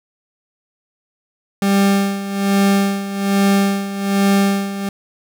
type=tone with tremolo; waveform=40% pulse; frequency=197.9 Hz; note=G3; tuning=17 cents sharp; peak=-10 dBFS; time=1.62-4.89 s; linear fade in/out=2 ms; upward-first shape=sine; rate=1.2 Hz; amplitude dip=75%; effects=none